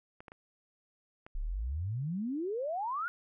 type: clicks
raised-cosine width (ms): 0.5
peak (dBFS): -33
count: 4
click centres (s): 0.205 / 0.282 / 0.319 / 1.265
type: exponential sweep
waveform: sine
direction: up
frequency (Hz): 30.67 to 1480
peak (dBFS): -32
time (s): 1.35-3.08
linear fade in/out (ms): 0
effects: none